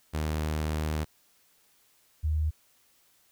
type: tone pair in turn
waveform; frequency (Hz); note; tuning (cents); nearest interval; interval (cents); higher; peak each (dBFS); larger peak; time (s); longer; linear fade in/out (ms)
sawtooth / sine; 77.2 / 77.2; D#2 / D#2; -13 / -13; unison; 0; neither; -24 / -24; neither; 0.13-1.05 / 2.23-2.51; first; 20
effects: white hiss -65 dBFS RMS until 3.31 s